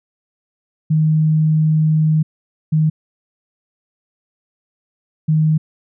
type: tone bursts at uneven times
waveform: sine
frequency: 156 Hz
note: D#3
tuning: 5 cents sharp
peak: -11 dBFS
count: 3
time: 0.9-2.23 / 2.72-2.9 / 5.28-5.58 s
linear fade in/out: 10 ms
effects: none